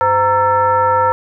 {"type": "tone with frequency modulation", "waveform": "sine", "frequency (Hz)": 926, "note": "A#5", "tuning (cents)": -12, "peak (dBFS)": -10, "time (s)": [0.01, 1.12], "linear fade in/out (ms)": 0, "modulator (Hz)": 413, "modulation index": 1.1, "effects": []}